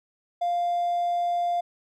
triangle tone with hard clipping, 698.5 Hz, F5, in tune, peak -23 dBFS, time 0.41-1.61 s, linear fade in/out 10 ms, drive 4 dB, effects none

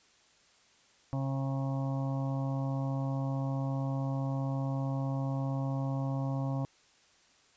harmonic tone with a mistuned harmonic, 135.3 Hz, C#3, 42 cents flat, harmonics 1 / 2 / 4 / 5 / 6 / 7 / 8, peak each -31 / -37 / -43 / -45 / -47 / -48 / -49 dBFS, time 1.13-6.65 s, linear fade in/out 0 ms, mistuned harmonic 8, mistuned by +18 cents, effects white hiss -64 dBFS RMS until 7.56 s + resampled to 16000 Hz

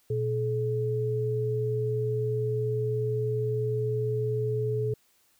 sine tone pair together, 120 / 428.5 Hz, B2 / A4, -49 / -46 cents, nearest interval octave + minor seventh, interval 2203 cents, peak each -28 dBFS, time 0.1-4.94 s, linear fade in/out 5 ms, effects white hiss -66 dBFS RMS until 5.39 s

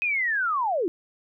sine linear sweep, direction down, 2543 to 308.3 Hz, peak -22 dBFS, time 0.02-0.88 s, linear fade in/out 0 ms, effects none

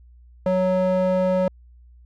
square tone with band-pass filter, 185 Hz, F#3, in tune, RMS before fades -20 dBFS, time 0.46-1.48 s, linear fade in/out 2 ms, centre 500 Hz, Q 2.2, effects added 60 Hz sine -46 dBFS peak until 2.05 s

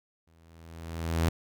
sawtooth tone with exponential growth, 82.41 Hz, E2, in tune, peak -18 dBFS, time 0.27-1.29 s, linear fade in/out 5 ms, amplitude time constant 220 ms, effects none

